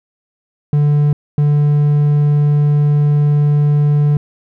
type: tone pair in turn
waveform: triangle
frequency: 146.83 / 146.83 Hz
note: D3 / D3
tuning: 0 / 0 cents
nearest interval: unison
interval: 0 cents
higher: neither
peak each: -7 dBFS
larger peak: neither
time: 0.73-1.13 / 1.38-4.17 s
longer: second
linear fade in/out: 2 ms
effects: none